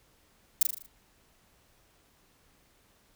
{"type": "noise with echo", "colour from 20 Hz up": "violet", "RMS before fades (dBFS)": -20, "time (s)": [0.61, 0.63], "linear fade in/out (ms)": 5, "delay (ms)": 39, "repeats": 6, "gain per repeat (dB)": -5, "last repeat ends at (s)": 0.864, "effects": ["pink hiss -65 dBFS RMS until 3.15 s"]}